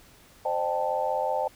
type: chord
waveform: sine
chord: A half-diminished seventh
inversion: first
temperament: equal with one note detuned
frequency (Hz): 523.3 / 608.7 / 784 / 880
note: C5 / Eb5 / G5 / A5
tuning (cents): 0 / -38 / 0 / 0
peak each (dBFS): -30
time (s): 0.45-1.48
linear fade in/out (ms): 5
effects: pink hiss -55 dBFS RMS until 1.55 s